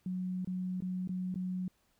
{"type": "tone with dropouts", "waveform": "sine", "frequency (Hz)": 183.6, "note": "F#3", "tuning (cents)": -13, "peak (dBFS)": -33, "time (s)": [0.06, 1.68], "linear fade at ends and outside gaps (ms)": 2, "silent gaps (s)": [[0.447, 0.473], [0.805, 0.822], [1.075, 1.092], [1.343, 1.357]], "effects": ["pink hiss -73 dBFS RMS until 1.99 s"]}